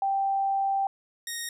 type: tone pair in turn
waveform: sine / 10% pulse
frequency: 784 / 1864.7 Hz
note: G5 / A#6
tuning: 0 / 0 cents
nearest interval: octave + minor third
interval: 1500 cents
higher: second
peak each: -23 dBFS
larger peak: neither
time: 0.02-0.87 / 1.27-1.49 s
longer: first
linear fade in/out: 2 ms
effects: none